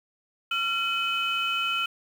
sine tone cluster, 1367 / 2544 / 3019 Hz, F6 / D#7 / F#7, -37 / +38 / +34 cents, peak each -28 dBFS, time 0.51-1.86 s, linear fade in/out 5 ms, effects tanh soft clip ceiling -17 dBFS + 8-bit

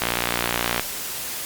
click train, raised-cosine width 0.3 ms, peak -4 dBFS, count 47, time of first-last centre 0.02-0.796 s, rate 59.3 Hz, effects white hiss -30 dBFS RMS until 1.45 s + Opus 48 kbps

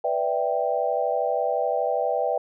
sine chord, E minor seventh, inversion second, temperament equal, 493.9 / 587.3 / 659.3 / 784 Hz, B4 / D5 / E5 / G5, 0 / 0 / 0 / 0 cents, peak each -27 dBFS, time 0.04-2.38 s, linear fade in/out 5 ms, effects none

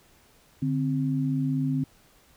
sine tone pair together, 146.83 / 262.5 Hz, D3 / C4, 0 / +6 cents, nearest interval minor seventh, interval 1006 cents, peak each -26 dBFS, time 0.62-1.84 s, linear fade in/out 5 ms, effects pink hiss -59 dBFS RMS until 2.36 s

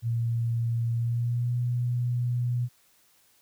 sine tone with pitch glide, 116.54 to 121.98 Hz, A#2 to B2, 0 to -21 cents, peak -24 dBFS, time 0.02-2.69 s, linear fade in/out 50 ms, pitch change +79 cents, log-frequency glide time 0.94-1.56 s, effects white hiss -63 dBFS RMS until 3.41 s

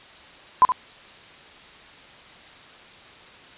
sine tone with echo, 1012 Hz, B5, 42 cents sharp, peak -9 dBFS, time 0.62-0.65 s, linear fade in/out 0 ms, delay 70 ms, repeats 1, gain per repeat -9 dB, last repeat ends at 0.72 s, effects white hiss -46 dBFS RMS until 3.57 s + resampled to 8000 Hz

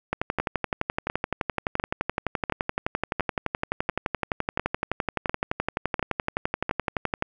two click trains, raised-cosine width 0.5 ms, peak -10 / -9 dBFS, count 10 / 84, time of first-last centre 0.4-6.694 / 0.13-7.224 s, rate 1.43 / 11.7 Hz, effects none

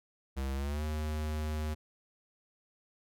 square tone with pitch glide, 67.2 to 76.75 Hz, C2 to D#2, +47 to -23 cents, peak -33 dBFS, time 0.36-1.75 s, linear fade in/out 20 ms, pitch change +230 cents, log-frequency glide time 0.54-0.84 s, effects none

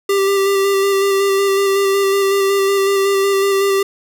square tone with vibrato, 393.7 Hz, G4, 8 cents sharp, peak -13 dBFS, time 0.09-3.83 s, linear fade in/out 5 ms, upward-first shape square, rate 5.4 Hz, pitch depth 15 cents each way, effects none

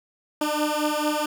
15% pulse beating tone pair, 298.5 / 303 Hz, D4 / D#4, +28 / -46 cents, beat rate 4.5 Hz, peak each -19 dBFS, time 0.41-1.26 s, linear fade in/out 5 ms, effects none

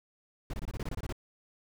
brown noise bursts, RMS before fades -35 dBFS, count 11, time 0.5-1.125 s, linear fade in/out 2 ms, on 35 ms, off 24 ms, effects none

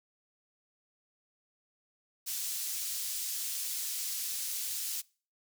pink high-pass noise, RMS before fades -36 dBFS, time 2.26-5.02 s, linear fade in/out 20 ms, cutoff 5600 Hz, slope 12 dB/octave, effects noise-tail reverb RT60 0.4 s tail -24 dB re dry

